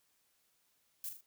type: noise with echo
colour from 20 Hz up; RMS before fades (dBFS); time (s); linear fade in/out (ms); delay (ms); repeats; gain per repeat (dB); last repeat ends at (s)
violet; -41; 1.04-1.09; 0; 39; 3; -6; 1.207
effects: white hiss -75 dBFS RMS until 1.26 s